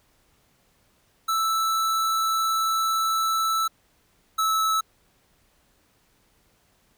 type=tone pair in turn; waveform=square; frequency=1318.5 / 1304.9 Hz; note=E6 / E6; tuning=0 / -18 cents; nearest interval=unison; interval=18 cents; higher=first; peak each=-22 / -21 dBFS; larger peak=second; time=1.28-3.68 / 4.38-4.81 s; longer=first; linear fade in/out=10 ms; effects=pink hiss -64 dBFS RMS until 6.97 s